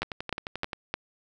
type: two click trains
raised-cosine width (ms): 0.3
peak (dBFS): -12 / -17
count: 4 / 9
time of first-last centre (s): 0.02-0.94 / 0.03-0.732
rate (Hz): 3.26 / 11.4
effects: none